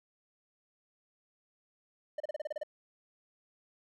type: tone bursts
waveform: triangle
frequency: 605 Hz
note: D#5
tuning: 49 cents flat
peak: -31 dBFS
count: 9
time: 2.18-2.634 s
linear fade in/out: 5 ms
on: 22 ms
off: 32 ms
effects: none